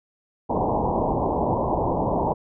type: low-pass noise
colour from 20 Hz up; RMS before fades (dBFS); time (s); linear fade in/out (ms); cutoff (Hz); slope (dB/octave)
white; -23; 0.49-2.34; 20; 1000; 96
effects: none